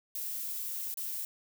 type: noise with dropouts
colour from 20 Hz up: violet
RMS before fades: -37 dBFS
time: 0.15-1.25 s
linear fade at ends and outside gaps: 2 ms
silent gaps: 0.942-0.972 s
effects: none